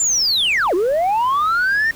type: linear two-way sweep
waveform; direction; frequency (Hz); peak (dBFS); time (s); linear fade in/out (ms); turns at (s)
sine; down then up; 7350 to 332.1 to 1851; -12; 0-1.91; 2; 0.74
effects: tanh soft clip ceiling -13 dBFS + pink hiss -41 dBFS RMS until 1.95 s